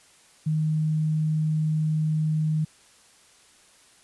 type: tone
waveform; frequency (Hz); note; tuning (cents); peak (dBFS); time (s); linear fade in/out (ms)
sine; 155.56; D#3; 0; -21; 0.46-2.65; 10
effects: white hiss -56 dBFS RMS until 4.03 s + resampled to 24000 Hz